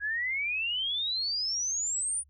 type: exponential sweep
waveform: sine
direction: up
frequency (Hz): 1636 to 9600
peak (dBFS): -28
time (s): 0-2.24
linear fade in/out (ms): 50
effects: added 71 Hz sine -59 dBFS peak until 2.29 s